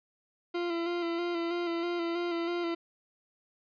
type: tone with vibrato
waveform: 40% pulse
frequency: 342.6 Hz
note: F4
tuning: 33 cents flat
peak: -29 dBFS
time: 0.54-2.75 s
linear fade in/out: 10 ms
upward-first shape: square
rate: 3.1 Hz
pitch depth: 27 cents each way
effects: resampled to 11025 Hz + 11-bit